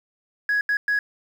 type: tone bursts at uneven times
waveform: sine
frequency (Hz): 1669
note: G#6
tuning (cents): +8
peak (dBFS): -17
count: 3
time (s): 0.49-0.61 / 0.69-0.77 / 0.88-0.99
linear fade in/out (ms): 2
effects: tanh soft clip ceiling -16 dBFS + 8-bit